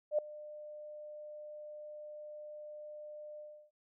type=tone with ADSR envelope; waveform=sine; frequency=601 Hz; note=D5; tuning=40 cents sharp; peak=-25 dBFS; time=0.11-3.71 s; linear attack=75 ms; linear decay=3 ms; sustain=-20 dB; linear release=320 ms; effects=none